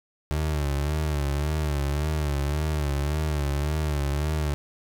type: tone with vibrato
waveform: 30% pulse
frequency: 73.7 Hz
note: D2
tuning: 7 cents sharp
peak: -21 dBFS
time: 0.31-4.54 s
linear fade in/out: 0 ms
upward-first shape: sine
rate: 1.8 Hz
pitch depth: 85 cents each way
effects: none

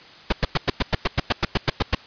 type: noise bursts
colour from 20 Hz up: pink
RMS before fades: -18 dBFS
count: 14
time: 0.3-1.95 s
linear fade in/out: 5 ms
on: 25 ms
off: 100 ms
effects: white hiss -45 dBFS RMS until 2.06 s + resampled to 11025 Hz

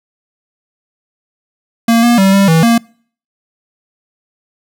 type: tone with pitch steps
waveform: square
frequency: 230.6 / 238.1 / 193.4 / 197 / 162.5 / 232.5 Hz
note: A#3 / A#3 / G3 / G3 / E3 / A#3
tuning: -19 / +37 / -23 / +9 / -24 / -4 cents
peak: -7 dBFS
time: 1.88-2.78 s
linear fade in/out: 5 ms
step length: 150 ms
effects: noise-tail reverb RT60 0.5 s tail -26 dB re dry

